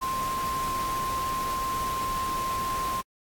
sine tone in noise, 1051 Hz, C6, 7 cents sharp, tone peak -27 dBFS, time 0.01-3.02 s, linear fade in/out 20 ms, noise pink, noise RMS -36 dBFS, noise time 0.01-3.02 s, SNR +6 dB, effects AAC 64 kbps

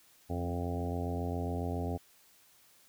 harmonic tone with a mistuned harmonic, 87.31 Hz, F2, in tune, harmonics 1 / 2 / 3 / 4 / 5 / 6 / 7 / 8 / 9, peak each -35 / -41 / -39 / -45 / -42 / -48 / -46 / -44 / -45 dBFS, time 0.29-1.98 s, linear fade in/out 20 ms, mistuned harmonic 2, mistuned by -29 cents, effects white hiss -63 dBFS RMS until 2.88 s

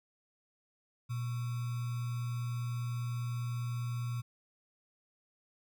sine tone with sample-and-hold, 120 Hz, B2, 49 cents flat, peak -33 dBFS, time 1.09-4.22 s, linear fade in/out 20 ms, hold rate 1225 Hz, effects none

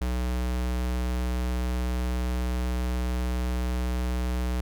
square tone, 61.74 Hz, B1, in tune, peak -26 dBFS, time 0.01-4.61 s, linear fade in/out 5 ms, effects none

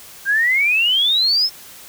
sine exponential sweep, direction up, 1568 to 5360 Hz, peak -13 dBFS, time 0.25-1.5 s, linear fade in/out 50 ms, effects white hiss -40 dBFS RMS until 1.88 s

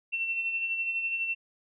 sine tone with tremolo, 2701 Hz, E7, 42 cents sharp, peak -26 dBFS, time 0.12-1.35 s, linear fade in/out 20 ms, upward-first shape sine, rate 12 Hz, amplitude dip 45%, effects none

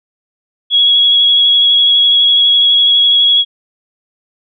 sine tone with vibrato, 3334 Hz, G#7, 6 cents sharp, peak -6 dBFS, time 0.7-3.45 s, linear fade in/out 50 ms, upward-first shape sine, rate 12 Hz, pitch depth 15 cents each way, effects none

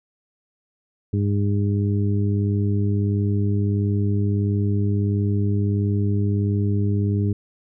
harmonic tone, 101.5 Hz, G#2, 39 cents flat, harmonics 1 / 2 / 3 / 4, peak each -19 / -25 / -29 / -31 dBFS, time 1.13-7.33 s, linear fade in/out 5 ms, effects none

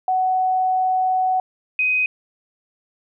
sine tone pair in turn, 746 / 2509 Hz, F#5 / D#7, +14 / +14 cents, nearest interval octave + major sixth, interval 2100 cents, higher second, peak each -16 dBFS, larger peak neither, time 0.08-1.4 / 1.79-2.06 s, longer first, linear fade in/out 2 ms, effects none

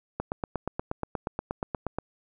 click train, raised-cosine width 1 ms, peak -15 dBFS, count 16, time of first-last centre 0.2-1.986 s, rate 8.4 Hz, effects none

